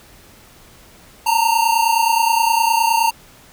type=tone pair together; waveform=square; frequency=900 / 929.6 Hz; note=A5 / A#5; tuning=+39 / -5 cents; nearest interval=minor second; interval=56 cents; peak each=-17 dBFS; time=1.26-3.11 s; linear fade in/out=10 ms; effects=pink hiss -46 dBFS RMS until 3.52 s